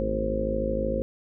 harmonic tone with a mistuned harmonic, 53.1 Hz, G#1, 39 cents sharp, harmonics 1 / 2 / 3 / 4 / 5 / 6 / 7 / 8 / 9 / 10, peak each -31 / -39 / -39 / -32 / -38 / -37 / -36 / -39 / -35 / -28 dBFS, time 0-1.02 s, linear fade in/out 0 ms, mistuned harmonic 4, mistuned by +84 cents, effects none

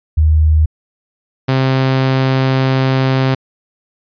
sine / sawtooth tone pair in turn, 77.78 / 132.14 Hz, D#2 / C3, 0 / +17 cents, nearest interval major sixth, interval 917 cents, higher second, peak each -7 dBFS, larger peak neither, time 0.17-0.66 / 1.48-3.35 s, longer second, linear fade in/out 10 ms, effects resampled to 11025 Hz

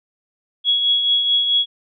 sine tone with tremolo, 3340 Hz, G#7, 9 cents sharp, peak -12 dBFS, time 0.64-1.66 s, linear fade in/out 50 ms, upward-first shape triangle, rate 4.6 Hz, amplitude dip 50%, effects none

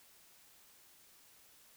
silence, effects white hiss -63 dBFS RMS until 1.76 s

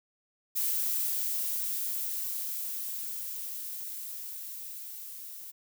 violet noise with level ramp, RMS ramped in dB -29 to -44 dBFS, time 0.55-5.52 s, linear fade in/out 20 ms, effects none

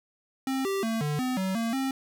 square tone with pitch steps, 265.9 / 391.1 / 225.4 / 148.4 / 254.4 / 189.4 / 228.8 / 267 Hz, C4 / G4 / A3 / D3 / C4 / F#3 / A#3 / C4, +28 / -4 / +42 / +18 / -48 / +41 / -32 / +35 cents, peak -27 dBFS, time 0.47-1.91 s, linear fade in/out 2 ms, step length 180 ms, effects none

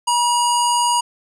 square tone with low-pass filter, 960 Hz, B5, 49 cents flat, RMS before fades -17 dBFS, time 0.07-1.01 s, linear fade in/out 10 ms, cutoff 8500 Hz, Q 3.3, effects none

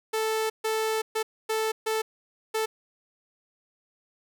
sawtooth tone bursts at uneven times, 439.6 Hz, A4, 2 cents flat, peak -21 dBFS, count 6, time 0.13-0.5 / 0.64-1.02 / 1.15-1.23 / 1.49-1.72 / 1.86-2.02 / 2.54-2.66 s, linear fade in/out 10 ms, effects none

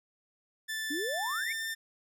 sawtooth tone with pitch glide, 1760 to 1794.9 Hz, A6 to A6, 0 to +34 cents, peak -30 dBFS, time 0.68-1.75 s, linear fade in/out 20 ms, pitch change +34 cents, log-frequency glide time 1.13-1.47 s
sine exponential sweep, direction up, 271.4 to 2345 Hz, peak -33 dBFS, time 0.9-1.53 s, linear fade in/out 10 ms
effects none

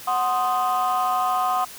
sine chord, C diminished, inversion second, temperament equal, 740 / 1046.5 / 1244.5 Hz, Gb5 / C6 / Eb6, 0 / 0 / 0 cents, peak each -21 / -23 / -23 dBFS, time 0.07-1.65 s, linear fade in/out 10 ms, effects tanh soft clip ceiling -15 dBFS + white hiss -40 dBFS RMS until 1.78 s

